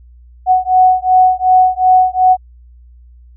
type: beating tone pair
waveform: sine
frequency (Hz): 740 / 742.7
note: F#5 / F#5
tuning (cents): 0 / +6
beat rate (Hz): 2.7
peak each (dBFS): -10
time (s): 0.46-2.37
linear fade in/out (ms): 50
effects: added 60 Hz sine -38 dBFS peak until 3.36 s